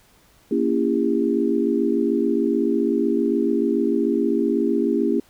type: chord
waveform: sine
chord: A# diminished seventh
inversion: none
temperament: just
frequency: 233.1 / 279.7 / 335.6 / 402.8 Hz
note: A#3 / C#4 / E4 / G4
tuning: 0 / +16 / +31 / +47 cents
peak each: -23 dBFS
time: 0.51-5.2 s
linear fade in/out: 5 ms
effects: pink hiss -56 dBFS RMS until 5.29 s